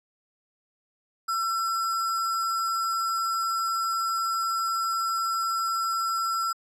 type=tone with sample-and-hold; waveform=sine; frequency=1344 Hz; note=E6; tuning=33 cents sharp; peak=-24 dBFS; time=1.28-6.53 s; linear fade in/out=10 ms; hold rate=6300 Hz; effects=low-pass 11000 Hz 12 dB/octave